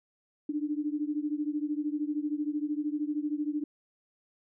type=beating tone pair; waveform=sine; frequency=293.4 / 306.4 Hz; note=D4 / D#4; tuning=-2 / -27 cents; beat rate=13 Hz; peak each=-31 / -33 dBFS; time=0.49-3.64 s; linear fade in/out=5 ms; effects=none